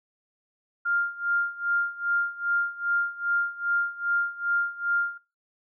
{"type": "tone with tremolo", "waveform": "sine", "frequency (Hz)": 1400, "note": "F6", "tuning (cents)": 4, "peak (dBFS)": -21, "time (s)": [0.85, 5.18], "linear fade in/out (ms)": 10, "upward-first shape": "sine", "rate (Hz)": 2.5, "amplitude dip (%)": 90, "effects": ["noise-tail reverb RT60 0.4 s tail -22 dB re dry"]}